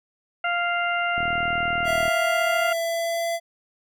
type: harmonic tone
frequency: 697 Hz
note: F5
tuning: 4 cents flat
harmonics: 1 / 2 / 3 / 4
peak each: -26 / -25 / -29 / -31 dBFS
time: 0.44-2.73 s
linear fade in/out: 5 ms
type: click train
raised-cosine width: 3 ms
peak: -22 dBFS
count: 37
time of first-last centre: 1.18-2.08 s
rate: 40 Hz
type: tone with pitch glide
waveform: square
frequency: 660 to 675 Hz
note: E5 to E5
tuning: +2 to +41 cents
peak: -24 dBFS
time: 1.84-3.4 s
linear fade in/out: 50 ms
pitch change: +39 cents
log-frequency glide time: 2.29-3.26 s
effects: none